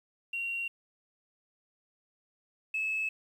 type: tone pair in turn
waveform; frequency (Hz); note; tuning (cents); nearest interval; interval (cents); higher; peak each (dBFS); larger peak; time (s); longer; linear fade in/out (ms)
sine; 2752 / 2598; F7 / E7; -26 / -26; minor second; 100; first; -31 / -28; second; 0.33-0.68 / 2.74-3.09; neither; 5
effects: tanh soft clip ceiling -25 dBFS + 10-bit